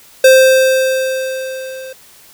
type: tone with level ramp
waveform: square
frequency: 523.3 Hz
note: C5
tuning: in tune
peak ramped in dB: -3 to -28 dBFS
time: 0.24-1.93 s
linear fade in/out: 5 ms
effects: white hiss -43 dBFS RMS until 2.33 s